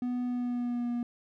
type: tone with pitch glide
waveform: triangle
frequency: 246.9 to 239.9 Hz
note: B3 to A#3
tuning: 0 to +50 cents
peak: -27 dBFS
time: 0.02-1.03 s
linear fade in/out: 2 ms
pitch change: -50 cents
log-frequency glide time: 0.25-0.9 s
effects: none